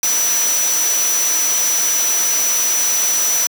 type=tone in noise; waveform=sine; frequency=5920 Hz; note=F#8; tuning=in tune; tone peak=-15 dBFS; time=0.03-3.47 s; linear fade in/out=2 ms; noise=white; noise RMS=-21 dBFS; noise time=0.03-3.47 s; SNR=+3 dB; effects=high-pass 300 Hz 12 dB/octave